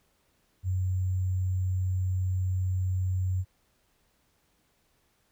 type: tone with sample-and-hold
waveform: sine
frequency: 92.5 Hz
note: F#2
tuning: in tune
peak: -25 dBFS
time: 0.63-3.45 s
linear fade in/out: 50 ms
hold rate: 7350 Hz
effects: pink hiss -70 dBFS RMS until 5.31 s